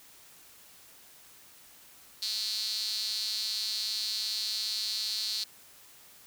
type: tone with high-pass filter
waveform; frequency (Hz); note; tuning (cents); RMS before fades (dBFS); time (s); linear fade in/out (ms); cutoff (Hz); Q
sawtooth; 217.4; A3; -21; -33; 2.22-5.44; 5; 4300; 8.2
effects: white hiss -55 dBFS RMS until 6.26 s